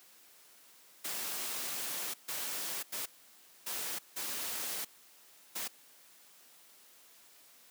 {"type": "noise bursts at uneven times", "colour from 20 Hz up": "white", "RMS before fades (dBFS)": -38, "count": 6, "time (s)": [[1.04, 2.14], [2.28, 2.83], [2.92, 3.06], [3.66, 3.99], [4.16, 4.85], [5.55, 5.68]], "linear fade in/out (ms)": 10, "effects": ["white hiss -60 dBFS RMS until 7.7 s", "high-pass 200 Hz 12 dB/octave"]}